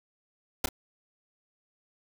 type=noise with echo; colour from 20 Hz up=pink; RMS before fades=-25 dBFS; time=0.64-0.66 s; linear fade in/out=5 ms; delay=30 ms; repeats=1; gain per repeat=-13 dB; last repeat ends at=0.69 s; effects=none